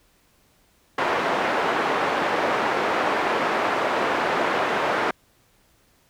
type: band-pass noise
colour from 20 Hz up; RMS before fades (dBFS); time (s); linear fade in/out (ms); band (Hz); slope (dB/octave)
pink; -23; 0.98-5.11; 5; 450 to 1700; 12
effects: pink hiss -61 dBFS RMS until 6.09 s